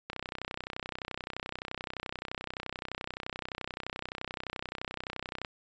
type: click train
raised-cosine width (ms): 0.3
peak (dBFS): -20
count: 170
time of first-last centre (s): 0.1-5.448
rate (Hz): 31.6
effects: resampled to 16000 Hz